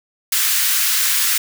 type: high-pass noise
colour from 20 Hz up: white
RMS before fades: -17 dBFS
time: 0.32-1.38 s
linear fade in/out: 5 ms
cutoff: 1300 Hz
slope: 24 dB/octave
effects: none